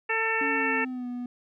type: harmonic tone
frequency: 447.1 Hz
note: A4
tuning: 28 cents sharp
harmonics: 1 / 2 / 3 / 4 / 5 / 6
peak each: -32 / -32 / -34 / -28 / -32 / -31 dBFS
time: 0.09-0.85 s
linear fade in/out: 10 ms
type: tone with pitch glide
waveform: triangle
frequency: 280 to 245.2 Hz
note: C#4 to B3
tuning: +18 to -12 cents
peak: -29 dBFS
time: 0.41-1.26 s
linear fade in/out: 2 ms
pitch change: -230 cents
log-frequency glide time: 0.51-1.07 s
effects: none